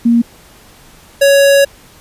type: tone pair in turn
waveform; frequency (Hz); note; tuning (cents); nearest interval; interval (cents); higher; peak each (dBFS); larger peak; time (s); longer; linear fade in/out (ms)
sine / square; 234.5 / 557.7; A#3 / C#5; +11 / +10; octave + minor third; 1499; second; -6; neither; 0.05-0.22 / 1.21-1.65; second; 10
effects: pink hiss -42 dBFS RMS until 2 s + resampled to 32000 Hz